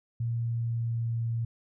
sine tone with pitch glide, 116.8 to 115.53 Hz, A#2 to A#2, +4 to -15 cents, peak -27 dBFS, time 0.2-1.45 s, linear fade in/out 5 ms, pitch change -19 cents, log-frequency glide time 0.38-1.22 s, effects none

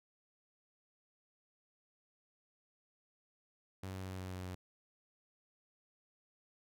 sawtooth tone with pitch steps, 95 / 94.29 / 93.58 / 92.88 / 92.19 / 91.5 Hz, F#2 / F#2 / F#2 / F#2 / F#2 / F#2, +46 / +33 / +20 / +7 / -6 / -19 cents, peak -38 dBFS, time 3.83-4.55 s, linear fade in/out 5 ms, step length 120 ms, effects none

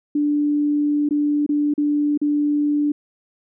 sine tone with dropouts, 293.7 Hz, D4, in tune, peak -16 dBFS, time 0.15-2.92 s, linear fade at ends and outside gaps 5 ms, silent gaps 1.09-1.108 / 1.464-1.491 / 1.739-1.778 / 2.176-2.215 s, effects none

